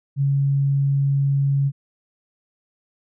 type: tone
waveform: sine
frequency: 139.1 Hz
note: C#3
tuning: 6 cents sharp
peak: -16 dBFS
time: 0.16-1.72 s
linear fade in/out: 50 ms
effects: none